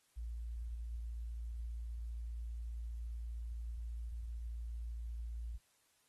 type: tone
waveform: sine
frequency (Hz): 57.5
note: A#1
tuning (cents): -23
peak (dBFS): -40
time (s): 0.16-5.58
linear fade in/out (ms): 20
effects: white hiss -74 dBFS RMS until 6.08 s + AAC 32 kbps